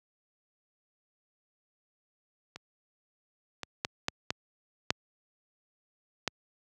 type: clicks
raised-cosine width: 0.2 ms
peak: -24 / -18 / -12 / -10 / -12 / -7 / -11 dBFS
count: 7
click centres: 2.56 / 3.633 / 3.849 / 4.084 / 4.305 / 4.905 / 6.277 s
effects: high-pass 80 Hz 12 dB/octave